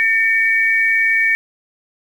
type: tone pair together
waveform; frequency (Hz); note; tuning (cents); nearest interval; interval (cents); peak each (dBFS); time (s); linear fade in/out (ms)
sine; 1804.6 / 2264; A6 / C#7; +43 / +36; major third; 393; -15; 0-1.35; 0
effects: 7-bit